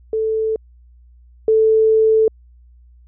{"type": "tone pair in turn", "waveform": "sine", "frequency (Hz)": [440, 440], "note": ["A4", "A4"], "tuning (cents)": [0, 0], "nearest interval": "unison", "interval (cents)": 0, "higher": "neither", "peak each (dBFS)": [-16, -10], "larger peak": "second", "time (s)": [[0.13, 0.56], [1.48, 2.28]], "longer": "second", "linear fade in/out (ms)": 2, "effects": ["added 60 Hz sine -44 dBFS peak until 3.07 s"]}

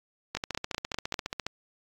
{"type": "two click trains", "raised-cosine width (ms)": 0.2, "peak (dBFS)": [-14, -13], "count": [17, 5], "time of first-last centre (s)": [[0.37, 1.466], [0.35, 1.142]], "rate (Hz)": [14.6, 5.05], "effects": ["AAC 64 kbps"]}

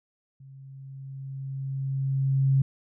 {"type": "tone with level ramp", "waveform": "sine", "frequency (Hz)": 135.3, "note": "C#3", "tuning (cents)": -42, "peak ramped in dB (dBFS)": [-45, -17], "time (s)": [0.4, 2.62], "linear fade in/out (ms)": 5, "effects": []}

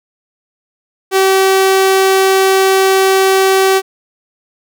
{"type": "tone", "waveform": "sawtooth", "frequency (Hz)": 383.4, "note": "G4", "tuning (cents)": -38, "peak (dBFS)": -4, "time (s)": [1.11, 3.82], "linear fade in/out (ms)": 50, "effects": []}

